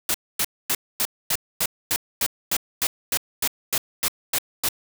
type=noise bursts; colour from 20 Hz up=white; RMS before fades=-22 dBFS; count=16; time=0.09-4.688 s; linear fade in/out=2 ms; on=53 ms; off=250 ms; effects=none